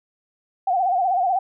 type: tone with vibrato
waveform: sine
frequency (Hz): 740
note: F#5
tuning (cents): 0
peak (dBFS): -17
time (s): 0.67-1.39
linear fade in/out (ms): 5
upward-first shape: sine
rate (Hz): 16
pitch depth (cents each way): 100
effects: none